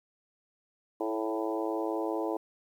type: harmonic tone with a mistuned harmonic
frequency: 110 Hz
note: A2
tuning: in tune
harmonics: 3 / 4 / 5 / 6 / 7 / 8 / 9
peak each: -33 / -35 / -37 / -39 / -40 / -41 / -42 dBFS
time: 1-2.37 s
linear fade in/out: 5 ms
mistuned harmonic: 4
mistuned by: -18 cents
effects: 10-bit